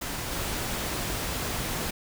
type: noise with level steps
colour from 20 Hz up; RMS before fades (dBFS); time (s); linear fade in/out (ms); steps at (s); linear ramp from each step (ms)
pink; -33 / -31; 0.01-1.91; 10; 0.32; 2
effects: none